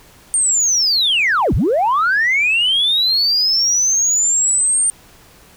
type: linear two-way sweep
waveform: sine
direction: down then up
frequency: 8870 to 30.87 to 8870 Hz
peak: -11 dBFS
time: 0.34-4.9 s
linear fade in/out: 0 ms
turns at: 1.54 s
effects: tanh soft clip ceiling -9 dBFS + pink hiss -46 dBFS RMS until 5.56 s